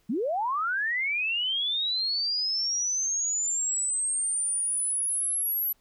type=linear sweep; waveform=sine; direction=up; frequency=188.3 to 11840 Hz; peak=-25 dBFS; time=0.09-5.73 s; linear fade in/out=10 ms; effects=pink hiss -68 dBFS RMS until 5.8 s